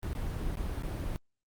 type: noise with dropouts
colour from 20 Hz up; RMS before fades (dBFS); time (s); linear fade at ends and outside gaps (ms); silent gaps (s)
brown; -34; 0.03-1.16; 0; 0.132-0.15 / 0.554-0.572 / 0.824-0.834
effects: Opus 32 kbps